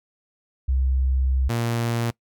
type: tone pair in turn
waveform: sine / sawtooth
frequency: 65.41 / 117.12 Hz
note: C2 / A#2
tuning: 0 / +9 cents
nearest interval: minor seventh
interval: 1009 cents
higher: second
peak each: -18 dBFS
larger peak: neither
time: 0.68-1.49 / 1.49-2.11 s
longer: first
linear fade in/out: 10 ms
effects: noise-tail reverb RT60 0.1 s tail -23 dB re dry